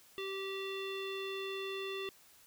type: tone with low-pass filter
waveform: square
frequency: 388.5 Hz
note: G4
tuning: 16 cents flat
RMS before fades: -40 dBFS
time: 0.18-2.09 s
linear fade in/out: 0 ms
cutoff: 3200 Hz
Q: 8.9
effects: white hiss -62 dBFS RMS until 2.46 s